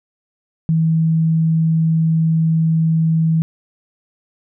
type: tone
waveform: sine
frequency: 161.6 Hz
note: E3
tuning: 34 cents flat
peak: -12 dBFS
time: 0.69-3.42 s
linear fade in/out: 0 ms
effects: none